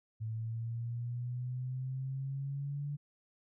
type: exponential sweep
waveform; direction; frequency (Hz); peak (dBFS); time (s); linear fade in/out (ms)
sine; up; 110 to 145.6; -35; 0.2-2.97; 20
effects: none

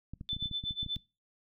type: clicks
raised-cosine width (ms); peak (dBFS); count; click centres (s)
5; -29; 12; 0.136 / 0.211 / 0.331 / 0.365 / 0.426 / 0.458 / 0.513 / 0.639 / 0.709 / 0.83 / 0.863 / 0.965
type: tone with tremolo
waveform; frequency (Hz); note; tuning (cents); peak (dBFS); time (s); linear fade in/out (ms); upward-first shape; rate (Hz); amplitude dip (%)
sine; 3520; A7; 0; -30; 0.29-0.96; 0; sine; 8.2; 90
effects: noise-tail reverb RT60 0.3 s tail -23 dB re dry

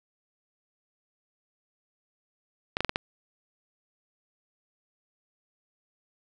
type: clicks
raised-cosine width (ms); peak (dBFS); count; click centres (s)
0.3; -10; 5; 2.769 / 2.806 / 2.847 / 2.894 / 2.959
effects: none

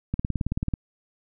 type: click train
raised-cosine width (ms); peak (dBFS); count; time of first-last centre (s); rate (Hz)
5; -13; 12; 0.14-0.738; 18.4
effects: none

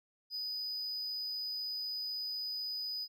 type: tone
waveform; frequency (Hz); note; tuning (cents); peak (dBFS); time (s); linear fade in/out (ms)
triangle; 4978; D#8; 0; -35; 0.3-3.08; 50
effects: none

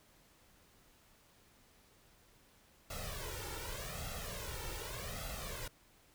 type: noise with flanger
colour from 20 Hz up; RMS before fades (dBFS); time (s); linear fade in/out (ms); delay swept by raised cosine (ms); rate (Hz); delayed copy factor
pink; -43; 2.9-5.68; 5; 1.5 to 2.23; 0.85; +0.85
effects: pink hiss -66 dBFS RMS until 6.14 s

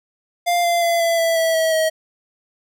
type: tone with pitch steps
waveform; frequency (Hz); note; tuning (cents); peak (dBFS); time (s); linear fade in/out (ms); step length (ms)
square; 698.5 / 689.3 / 680.2 / 671.2 / 662.3 / 653.6 / 645 / 636.5; F5 / F5 / F5 / E5 / E5 / E5 / E5 / D#5; 0 / -23 / -46 / +31 / +8 / -15 / -38 / +39; -16; 0.46-1.9; 20; 180
effects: none

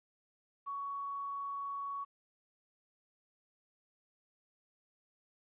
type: tone with quantisation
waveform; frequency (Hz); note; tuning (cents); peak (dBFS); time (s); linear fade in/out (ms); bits
sine; 1119; C#6; +16; -37; 0.66-2.05; 20; 11
effects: resampled to 8000 Hz

